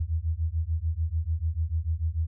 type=beating tone pair; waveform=sine; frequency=77.78 / 84.58 Hz; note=D#2 / E2; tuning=0 / +45 cents; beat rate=6.8 Hz; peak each=-28 dBFS; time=0-2.27 s; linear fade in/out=10 ms; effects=none